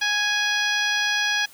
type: harmonic tone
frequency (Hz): 830.6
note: G#5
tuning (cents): 0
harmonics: 1 / 2 / 3 / 4 / 5 / 6 / 7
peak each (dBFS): -32 / -23 / -28 / -27 / -34 / -31 / -33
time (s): 0.01-1.46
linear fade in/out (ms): 10
effects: white hiss -49 dBFS RMS until 1.53 s